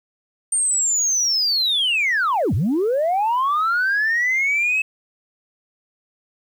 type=linear two-way sweep; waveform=sine; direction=down then up; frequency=8870 to 79.7 to 2607 Hz; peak=-15 dBFS; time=0.52-4.82 s; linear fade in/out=5 ms; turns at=2.54 s; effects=tanh soft clip ceiling -14 dBFS + 8-bit